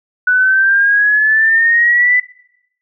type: exponential sweep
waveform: sine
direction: up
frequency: 1480 to 2000 Hz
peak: -8 dBFS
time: 0.27-2.2 s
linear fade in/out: 5 ms
effects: noise-tail reverb RT60 0.8 s tail -22 dB re dry